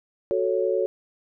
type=chord; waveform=sine; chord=F# minor; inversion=none; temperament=equal; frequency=370 / 440 / 554.4 Hz; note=F#4 / A4 / C#5; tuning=0 / 0 / 0 cents; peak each=-25 dBFS; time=0.31-0.86 s; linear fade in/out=0 ms; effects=none